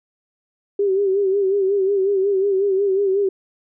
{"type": "tone with vibrato", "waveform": "sine", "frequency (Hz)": 392, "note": "G4", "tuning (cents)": 0, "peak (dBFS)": -15, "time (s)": [0.79, 3.29], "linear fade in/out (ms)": 5, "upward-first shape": "sine", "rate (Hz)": 5.5, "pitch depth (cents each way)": 69, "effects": []}